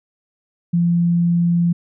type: tone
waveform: sine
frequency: 171.8 Hz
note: F3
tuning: 28 cents flat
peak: -13 dBFS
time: 0.73-1.73 s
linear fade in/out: 10 ms
effects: none